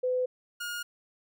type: tone pair in turn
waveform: sine / sawtooth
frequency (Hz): 505 / 1428.4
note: B4 / F6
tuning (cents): +39 / +39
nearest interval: octave + tritone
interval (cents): 1800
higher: second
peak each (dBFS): -25 / -30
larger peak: first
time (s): 0.03-0.26 / 0.6-0.83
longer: neither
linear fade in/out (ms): 10
effects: none